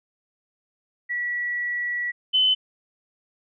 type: tone pair in turn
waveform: sine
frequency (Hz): 1940 / 3035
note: B6 / F#7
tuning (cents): -31 / +43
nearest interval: minor sixth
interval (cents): 774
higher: second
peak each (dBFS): -24 / -16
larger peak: second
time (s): 1.09-2.12 / 2.33-2.55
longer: first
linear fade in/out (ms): 20
effects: none